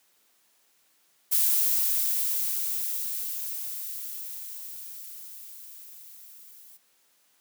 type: noise with level ramp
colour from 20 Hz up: violet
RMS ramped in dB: -22 to -51 dBFS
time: 1.31-6.78 s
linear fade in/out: 20 ms
effects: white hiss -66 dBFS RMS until 7.4 s + high-pass 200 Hz 12 dB/octave